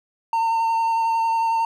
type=tone with vibrato; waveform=triangle; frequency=909 Hz; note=A#5; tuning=44 cents flat; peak=-16 dBFS; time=0.33-1.65 s; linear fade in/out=2 ms; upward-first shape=sine; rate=11 Hz; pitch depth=14 cents each way; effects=none